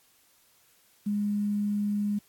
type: tone with quantisation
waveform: sine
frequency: 206 Hz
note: G#3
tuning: 14 cents flat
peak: -25 dBFS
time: 1.06-2.19 s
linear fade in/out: 10 ms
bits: 9
effects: white hiss -63 dBFS RMS until 2.28 s + AAC 64 kbps